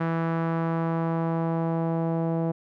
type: tone with low-pass filter sweep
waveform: sawtooth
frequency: 164.81 Hz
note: E3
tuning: in tune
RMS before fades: -26 dBFS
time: 0-2.52 s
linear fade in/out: 10 ms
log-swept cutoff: 1500 to 670 Hz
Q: 1.5
effects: none